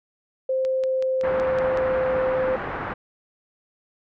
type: tone with pitch glide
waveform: sine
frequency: 523.3 to 518.2 Hz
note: C5 to C5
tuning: 0 to -17 cents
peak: -20 dBFS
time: 0.49-2.56 s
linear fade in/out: 5 ms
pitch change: -17 cents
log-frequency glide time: 0.66-2.11 s
type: click train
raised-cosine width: 0.2 ms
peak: -21 dBFS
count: 7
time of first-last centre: 0.65-1.774 s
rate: 5.34 Hz
type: low-pass noise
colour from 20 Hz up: white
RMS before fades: -30 dBFS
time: 1.23-2.94 s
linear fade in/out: 10 ms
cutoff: 1600 Hz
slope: 24 dB/octave
effects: none